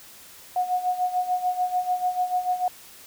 sine tone with tremolo, 728 Hz, F#5, 28 cents flat, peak -19 dBFS, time 0.56-2.68 s, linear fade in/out 2 ms, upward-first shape sine, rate 6.8 Hz, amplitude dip 75%, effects white hiss -47 dBFS RMS until 3.06 s

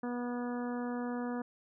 harmonic tone, 243.4 Hz, B3, 25 cents flat, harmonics 1 / 2 / 3 / 4 / 5 / 6 / 7, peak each -35 / -41 / -45 / -47 / -49 / -51 / -52 dBFS, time 0.03-1.42 s, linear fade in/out 5 ms, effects none

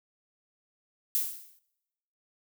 violet noise with exponential decay, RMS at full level -25 dBFS, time 1.15-1.59 s, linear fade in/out 0 ms, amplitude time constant 95 ms, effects noise-tail reverb RT60 1.0 s tail -25 dB re dry

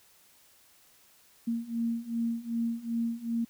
sine beating tone pair, 230.1 / 232.7 Hz, A#3 / A#3, -22 / -3 cents, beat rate 2.6 Hz, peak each -33 / -31 dBFS, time 1.47-3.45 s, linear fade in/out 10 ms, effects white hiss -61 dBFS RMS until 3.49 s

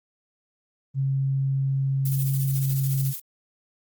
sine tone, 135.7 Hz, C#3, 36 cents flat, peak -21 dBFS, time 0.94-3.14 s, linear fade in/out 50 ms
violet noise with tremolo, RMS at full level -31 dBFS, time 2.05-3.2 s, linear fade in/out 10 ms, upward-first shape square, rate 14 Hz, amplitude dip 50%
effects Opus 24 kbps

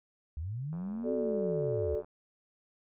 sine linear two-way sweep, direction up then down, 69.3 to 261.6 to 69.3 Hz, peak -34 dBFS, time 0.37-1.95 s, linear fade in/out 0 ms, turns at 1.13 s
click train, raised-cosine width 1 ms, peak -38 dBFS, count 119, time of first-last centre 0.73-2.045 s, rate 89.7 Hz
sine chord, D major, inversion first, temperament equal with one note detuned, 370 / 435.7 / 587.3 Hz, F#4 / A4 / D5, 0 / -17 / 0 cents, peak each -37 / -32 / -35 dBFS, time 1.03-2.03 s, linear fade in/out 50 ms
effects none

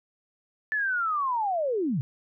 sine linear sweep, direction down, 1760 to 113.8 Hz, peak -24 dBFS, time 0.72-2.01 s, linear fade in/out 0 ms, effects none

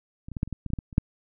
clicks, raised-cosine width 5 ms, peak -27 / -26 / -19 / -12 / -27 / -19 / -20 / -25 / -12 / -21 / -30 / -6 dBFS, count 12, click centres 0.285 / 0.317 / 0.368 / 0.431 / 0.476 / 0.527 / 0.663 / 0.703 / 0.735 / 0.788 / 0.928 / 0.981 s, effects none

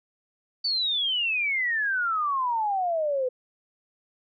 sine exponential sweep, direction down, 4588 to 496.2 Hz, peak -23 dBFS, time 0.64-3.29 s, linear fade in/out 10 ms, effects none

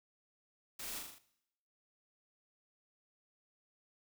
white noise with echo, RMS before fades -45 dBFS, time 0.79-0.99 s, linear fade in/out 5 ms, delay 39 ms, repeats 5, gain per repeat -3 dB, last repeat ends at 1.185 s, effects noise-tail reverb RT60 0.8 s tail -18 dB re dry

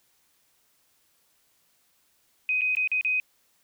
sine tone with dropouts, 2509 Hz, D#7, 14 cents sharp, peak -22 dBFS, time 2.49-3.2 s, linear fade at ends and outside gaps 1 ms, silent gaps 2.61-2.617 / 2.751-2.769 / 2.875-2.916 / 3.011-3.048 s, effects white hiss -67 dBFS RMS until 3.63 s

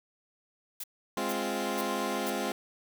blue noise bursts, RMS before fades -38 dBFS, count 4, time 0.8-2.302 s, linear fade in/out 5 ms, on 38 ms, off 450 ms
15% pulse chord, F minor, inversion first, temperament equal, 207.7 / 261.6 / 349.2 Hz, Ab3 / C4 / F4, 0 / 0 / 0 cents, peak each -28 dBFS, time 1.17-2.52 s, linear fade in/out 2 ms
effects none

